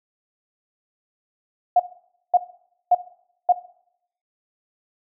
sine tone bursts, 716 Hz, F5, 43 cents sharp, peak -11 dBFS, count 4, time 1.76-3.524 s, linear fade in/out 5 ms, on 36 ms, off 540 ms, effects noise-tail reverb RT60 0.7 s tail -17 dB re dry

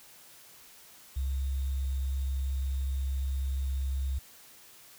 sine tone with sample-and-hold, 67.1 Hz, C2, 44 cents sharp, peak -28 dBFS, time 1.16-4.19 s, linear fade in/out 10 ms, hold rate 3675 Hz, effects white hiss -54 dBFS RMS until 4.98 s

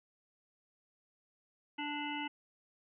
harmonic tone, 293.7 Hz, D4, in tune, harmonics 1 / 3 / 5 / 7 / 9 / 10, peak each -41 / -41 / -48 / -44 / -46 / -45 dBFS, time 1.78-2.28 s, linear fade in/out 10 ms, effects none

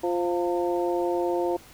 harmonic tone with a mistuned harmonic, 174.61 Hz, F3, in tune, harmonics 2 / 3 / 4 / 5, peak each -25 / -29 / -31 / -33 dBFS, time 0.03-1.57 s, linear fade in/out 10 ms, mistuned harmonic 5, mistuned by +59 cents, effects pink hiss -50 dBFS RMS until 1.73 s

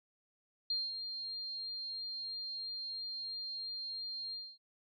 sine tone with ADSR envelope, 4201 Hz, C8, 6 cents sharp, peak -31 dBFS, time 0.7-4.58 s, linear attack 4 ms, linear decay 210 ms, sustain -8 dB, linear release 250 ms, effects none

